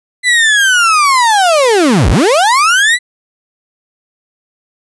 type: linear two-way sweep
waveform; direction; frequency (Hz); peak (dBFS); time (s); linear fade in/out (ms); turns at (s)
35% pulse; down then up; 2019 to 39.97 to 2019; -5; 0.23-2.99; 50; 2.1
effects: resampled to 24000 Hz